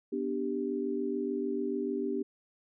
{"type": "chord", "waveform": "sine", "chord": "G major", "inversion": "first", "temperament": "equal", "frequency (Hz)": [246.9, 293.7, 392], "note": ["B3", "D4", "G4"], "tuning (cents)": [0, 0, 0], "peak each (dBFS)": [-35, -35, -33], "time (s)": [0.12, 2.23], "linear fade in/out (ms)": 10, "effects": []}